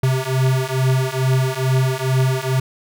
square beating tone pair, 129.5 / 131.8 Hz, C3 / C3, -17 / +13 cents, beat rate 2.3 Hz, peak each -20 / -19 dBFS, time 0.03-2.6 s, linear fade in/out 5 ms, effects none

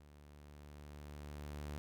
sawtooth tone with level ramp, 73.42 Hz, D2, in tune, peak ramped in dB -55 to -38 dBFS, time 0-1.78 s, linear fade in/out 0 ms, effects none

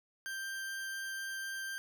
40% pulse tone, 1576 Hz, G6, 9 cents sharp, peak -37 dBFS, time 0.26-1.78 s, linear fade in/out 0 ms, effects none

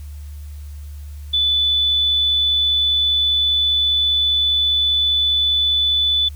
sine tone, 3485 Hz, A7, 17 cents flat, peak -14 dBFS, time 1.33-6.29 s, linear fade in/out 10 ms, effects added 73 Hz sine -30 dBFS peak until 6.35 s + white hiss -51 dBFS RMS until 6.35 s

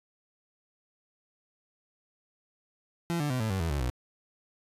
30% pulse tone with pitch steps, 170 / 147.14 / 127.36 / 110.23 / 95.41 / 82.58 / 71.48 / 61.87 Hz, F3 / D3 / C3 / A2 / G2 / E2 / D2 / B1, -46 / +4 / -46 / +4 / -46 / +4 / -46 / +4 cents, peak -25 dBFS, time 3.1-3.9 s, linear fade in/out 0 ms, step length 100 ms, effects resampled to 32000 Hz

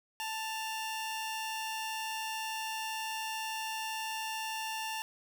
sawtooth tone pair together, 882 / 2799 Hz, A5 / F7, +4 / +3 cents, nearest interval octave + minor sixth, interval 1999 cents, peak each -33 / -37 dBFS, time 0.2-5.02 s, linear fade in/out 0 ms, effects none

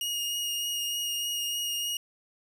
sawtooth tone with vibrato, 2864 Hz, F7, 43 cents sharp, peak -26 dBFS, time 0.01-1.97 s, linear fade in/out 2 ms, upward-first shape triangle, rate 3.3 Hz, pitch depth 13 cents each way, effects none

